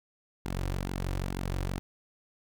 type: tone with flanger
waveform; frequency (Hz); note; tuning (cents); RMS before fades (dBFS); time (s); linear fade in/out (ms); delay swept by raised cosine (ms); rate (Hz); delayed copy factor
sawtooth; 46.25; F#1; 0; -33; 0.45-1.79; 0; 1.6 to 4.8; 2.2; -0.6
effects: none